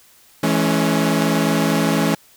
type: chord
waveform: sawtooth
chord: C# minor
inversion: first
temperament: equal with one note detuned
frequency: 164.81 / 212.8 / 277.2 Hz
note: E3 / G#3 / C#4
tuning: 0 / +42 / 0 cents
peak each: -16 dBFS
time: 0.43-2.15 s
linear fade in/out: 5 ms
effects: white hiss -51 dBFS RMS until 2.36 s